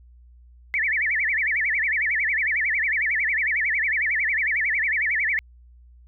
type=tone with vibrato; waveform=sine; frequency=2008 Hz; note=B6; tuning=28 cents sharp; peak=-20 dBFS; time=0.74-5.39 s; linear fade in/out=0 ms; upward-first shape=sine; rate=11 Hz; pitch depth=260 cents each way; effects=added 60 Hz sine -47 dBFS peak until 6.07 s